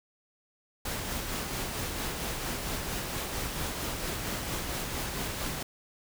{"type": "noise with tremolo", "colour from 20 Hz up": "pink", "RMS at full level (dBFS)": -33, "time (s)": [0.85, 5.63], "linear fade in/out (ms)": 5, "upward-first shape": "sine", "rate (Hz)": 4.4, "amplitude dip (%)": 30, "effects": []}